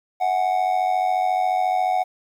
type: tone with amplitude modulation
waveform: triangle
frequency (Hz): 740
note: F#5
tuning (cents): 0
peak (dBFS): -13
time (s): 0.2-2.04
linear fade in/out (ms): 20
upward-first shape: sine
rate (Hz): 94.2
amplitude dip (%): 70
effects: 9-bit